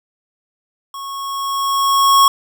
square tone with level ramp, 1100 Hz, C#6, 14 cents flat, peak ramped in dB -28 to -7 dBFS, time 0.94-2.28 s, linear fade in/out 2 ms, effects none

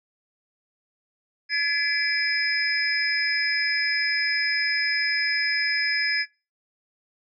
sine tone cluster, 1699 / 2022 / 2329 / 5080 Hz, G#6 / B6 / D7 / D#8, +39 / +40 / -15 / +35 cents, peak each -25 / -29 / -29 / -25 dBFS, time 1.49-6.26 s, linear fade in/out 50 ms, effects noise-tail reverb RT60 0.3 s tail -22 dB re dry

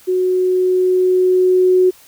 sine tone with level ramp, 368 Hz, F#4, 9 cents flat, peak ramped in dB -13 to -8 dBFS, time 0.07-1.91 s, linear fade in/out 20 ms, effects white hiss -46 dBFS RMS until 2.07 s

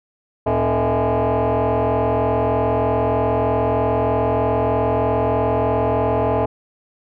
sine tone with frequency modulation, 113.1 Hz, A2, 48 cents sharp, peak -13 dBFS, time 0.46-6.46 s, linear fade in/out 10 ms, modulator 183 Hz, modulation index 4.4, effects tanh soft clip ceiling -14 dBFS

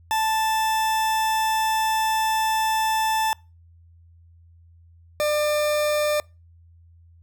40% pulse tone pair in turn, 880 / 597.8 Hz, A5 / D5, 0 / +31 cents, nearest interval perfect fifth, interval 669 cents, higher first, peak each -19 dBFS, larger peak neither, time 0.11-3.33 / 5.2-6.2 s, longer first, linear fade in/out 0 ms, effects noise-tail reverb RT60 0.3 s tail -26 dB re dry + added 84 Hz sine -49 dBFS peak until 7.22 s

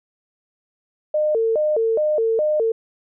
sine tone with vibrato, 523.3 Hz, C5, in tune, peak -16 dBFS, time 1.14-2.72 s, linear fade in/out 5 ms, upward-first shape square, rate 2.4 Hz, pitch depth 260 cents each way, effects none

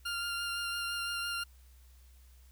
20% pulse tone with vibrato, 1396.9 Hz, F6, in tune, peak -29 dBFS, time 0.05-1.44 s, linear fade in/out 10 ms, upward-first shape sine, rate 5.9 Hz, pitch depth 13 cents each way, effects added 63 Hz sine -55 dBFS peak until 2.51 s + white hiss -67 dBFS RMS until 2.51 s

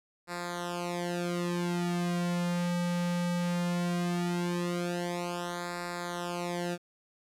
sawtooth tone with flanger, 175 Hz, F3, 4 cents sharp, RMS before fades -32 dBFS, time 0.27-6.78 s, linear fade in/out 50 ms, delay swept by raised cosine 0.32 to 2.92 ms, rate 0.18 Hz, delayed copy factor -1, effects low-pass 11000 Hz 12 dB/octave + 11-bit

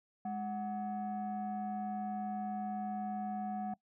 sine tone pair together, 207.8 / 740 Hz, G#3 / F#5, +1 / 0 cents, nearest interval octave + minor seventh, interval 2199 cents, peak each -37 / -36 dBFS, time 0.25-3.74 s, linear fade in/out 5 ms, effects noise-tail reverb RT60 0.1 s tail -22 dB re dry + tanh soft clip ceiling -32 dBFS

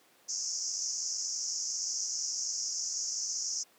pink band-pass noise, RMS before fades -35 dBFS, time 0.28-3.64 s, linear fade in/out 20 ms, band 5200 to 6900 Hz, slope 96 dB/octave, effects pink hiss -63 dBFS RMS until 3.78 s + high-pass 300 Hz 12 dB/octave

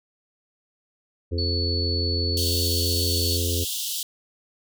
harmonic tone, 86 Hz, F2, 26 cents flat, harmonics 1 / 3 / 4 / 5 / 6, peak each -24 / -34 / -34 / -33 / -38 dBFS, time 1.31-3.65 s, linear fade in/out 20 ms
sine tone, 4435 Hz, C#8, in tune, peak -26 dBFS, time 1.38-3.37 s, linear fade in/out 5 ms
pink high-pass noise, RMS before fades -29 dBFS, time 2.37-4.03 s, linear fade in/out 2 ms, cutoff 2900 Hz, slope 96 dB/octave
effects none

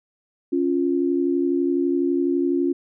sine tone pair together, 277.2 / 349.2 Hz, C#4 / F4, 0 / 0 cents, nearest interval major third, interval 400 cents, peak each -21 dBFS, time 0.52-2.73 s, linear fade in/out 10 ms, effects none

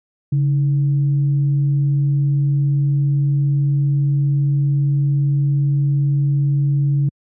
sine tone with frequency modulation, 141.2 Hz, C#3, 32 cents sharp, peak -13 dBFS, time 0.32-7.09 s, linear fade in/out 5 ms, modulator 175 Hz, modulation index 0.2, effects high-pass 80 Hz 12 dB/octave

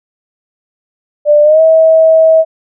sine tone with pitch glide, 593 to 642.9 Hz, D5 to E5, +17 to -43 cents, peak -3 dBFS, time 1.25-2.45 s, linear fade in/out 50 ms, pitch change +140 cents, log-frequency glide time 1.43-1.61 s, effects none

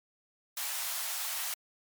white high-pass noise, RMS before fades -35 dBFS, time 0.57-1.54 s, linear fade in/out 2 ms, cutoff 630 Hz, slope 48 dB/octave, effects MP3 96 kbps

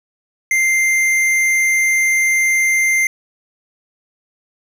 sine tone with tanh clipping, 2093 Hz, C7, in tune, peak -14 dBFS, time 0.51-3.07 s, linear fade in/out 2 ms, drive 14 dB, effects none

